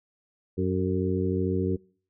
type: harmonic tone with a mistuned harmonic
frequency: 93.5 Hz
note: F#2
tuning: 19 cents sharp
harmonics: 1 / 2 / 3 / 4 / 5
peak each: -29 / -29 / -31 / -29 / -32 dBFS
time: 0.57-1.77 s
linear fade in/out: 20 ms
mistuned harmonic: 5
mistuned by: -41 cents
effects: noise-tail reverb RT60 0.5 s tail -26 dB re dry